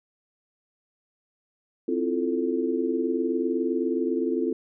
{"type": "chord", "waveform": "sine", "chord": "F major seventh", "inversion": "second", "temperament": "equal", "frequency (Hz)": [261.6, 329.6, 349.2, 440], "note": ["C4", "E4", "F4", "A4"], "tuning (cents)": [0, 0, 0, 0], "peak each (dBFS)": [-28, -29, -28, -29], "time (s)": [1.88, 4.53], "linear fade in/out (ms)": 5, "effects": []}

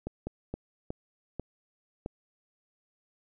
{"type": "slowing click train", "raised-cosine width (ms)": 2, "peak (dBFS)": -21, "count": 6, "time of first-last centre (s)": [0.07, 2.061], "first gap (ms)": 200, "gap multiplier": 1.35, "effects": []}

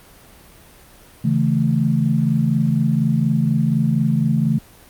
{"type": "chord", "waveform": "sine", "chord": "A major", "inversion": "first", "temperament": "equal with one note detuned", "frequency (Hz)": [138.59, 162.73, 220], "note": ["C#3", "E3", "A3"], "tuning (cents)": [0, -22, 0], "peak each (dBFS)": -19, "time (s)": [1.24, 4.59], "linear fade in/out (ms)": 10, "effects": ["pink hiss -46 dBFS RMS until 4.89 s", "Opus 32 kbps"]}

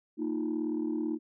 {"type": "chord", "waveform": "sine", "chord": "Bb suspended fourth", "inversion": "none", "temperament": "equal with one note detuned", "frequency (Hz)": [231.2, 311.1, 349.2], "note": ["Bb3", "Eb4", "F4"], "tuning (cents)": [-14, 0, 0], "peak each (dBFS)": [-34, -30, -35], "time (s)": [0.17, 1.19], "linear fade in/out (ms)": 50, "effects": ["tanh soft clip ceiling -24 dBFS"]}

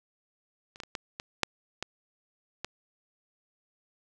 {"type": "clicks", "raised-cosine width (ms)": 0.2, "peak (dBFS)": [-30, -20, -27, -16, -19, -6, -15, -16], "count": 8, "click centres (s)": [0.759, 0.802, 0.835, 0.952, 1.199, 1.433, 1.826, 2.646], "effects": []}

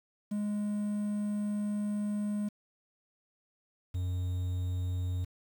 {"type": "tone pair in turn", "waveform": "triangle", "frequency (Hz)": [207.7, 90.56], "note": ["G#3", "F#2"], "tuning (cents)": [0, -37], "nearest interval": "octave + major second", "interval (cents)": 1437, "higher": "first", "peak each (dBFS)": -28, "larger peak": "neither", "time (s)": [[0.31, 2.49], [3.94, 5.25]], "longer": "first", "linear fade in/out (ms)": 10, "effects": ["9-bit"]}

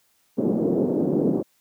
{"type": "band-pass noise", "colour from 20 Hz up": "pink", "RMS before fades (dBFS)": -22, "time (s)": [0.37, 1.43], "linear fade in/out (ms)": 20, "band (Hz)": [200, 460], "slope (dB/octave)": 24, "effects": ["white hiss -65 dBFS RMS until 1.6 s"]}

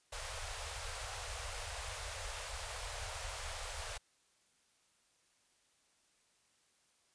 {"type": "band-stop noise", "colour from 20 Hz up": "pink", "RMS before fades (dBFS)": -43, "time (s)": [0.12, 3.98], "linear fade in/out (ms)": 10, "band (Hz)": [100, 490], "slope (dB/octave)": 48, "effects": ["white hiss -73 dBFS RMS until 7.14 s", "resampled to 22050 Hz"]}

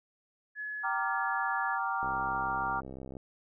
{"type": "tone", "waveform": "sine", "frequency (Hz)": 1700, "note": "G#6", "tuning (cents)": 40, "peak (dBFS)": -35, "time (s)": [0.55, 1.79], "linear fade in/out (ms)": 50}
{"type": "chord", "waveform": "sine", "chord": "G minor seventh", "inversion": "none", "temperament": "equal with one note detuned", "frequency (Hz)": [775.9, 932.3, 1174.7, 1396.9], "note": ["G5", "Bb5", "D6", "F6"], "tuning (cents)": [-18, 0, 0, 0], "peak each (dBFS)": -35, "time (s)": [0.83, 2.81], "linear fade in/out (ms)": 20}
{"type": "click train", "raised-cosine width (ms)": 2, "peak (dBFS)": -30, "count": 76, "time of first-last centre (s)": [2.03, 3.168], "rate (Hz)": 65.9}
{"effects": []}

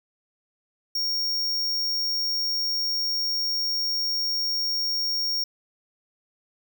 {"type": "tone", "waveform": "square", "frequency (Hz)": 5550, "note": "F8", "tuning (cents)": -12, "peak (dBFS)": -24, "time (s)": [0.95, 5.44], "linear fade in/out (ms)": 5, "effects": []}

